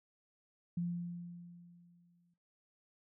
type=tone with exponential decay; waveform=sine; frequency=173.6 Hz; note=F3; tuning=10 cents flat; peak=-32 dBFS; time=0.77-2.34 s; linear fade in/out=5 ms; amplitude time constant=340 ms; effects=noise-tail reverb RT60 0.4 s tail -18 dB re dry